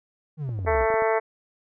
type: exponential sweep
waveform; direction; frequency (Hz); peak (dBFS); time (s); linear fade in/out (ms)
triangle; down; 162.3 to 55; -25; 0.37-0.87; 50
type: clicks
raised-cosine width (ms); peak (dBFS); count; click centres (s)
2; -25; 9; 0.492 / 0.59 / 0.649 / 0.702 / 0.751 / 0.811 / 0.903 / 0.941 / 1.022
type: harmonic tone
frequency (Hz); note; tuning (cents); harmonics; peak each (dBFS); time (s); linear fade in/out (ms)
221.9; A3; +15; 2 / 3 / 4 / 5 / 6 / 7 / 8 / 9 / 10; -23 / -25 / -27 / -32 / -34 / -36 / -36 / -33 / -38; 0.66-1.2; 20
effects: none